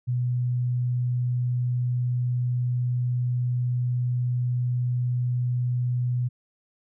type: tone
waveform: sine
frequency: 123.47 Hz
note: B2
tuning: in tune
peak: -22 dBFS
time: 0.07-6.29 s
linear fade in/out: 20 ms
effects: none